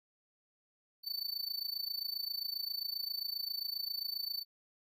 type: tone with amplitude modulation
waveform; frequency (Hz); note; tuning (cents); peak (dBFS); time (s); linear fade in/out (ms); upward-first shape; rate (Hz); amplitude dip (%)
square; 4519; C#8; +33; -33; 1.03-4.45; 50; sine; 27.5; 90
effects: none